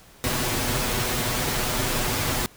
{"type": "noise with comb filter", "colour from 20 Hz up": "pink", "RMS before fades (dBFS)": -25, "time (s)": [0.24, 2.46], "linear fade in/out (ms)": 0, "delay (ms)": 8.1, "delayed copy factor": 0.6, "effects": ["pink hiss -51 dBFS RMS until 2.56 s"]}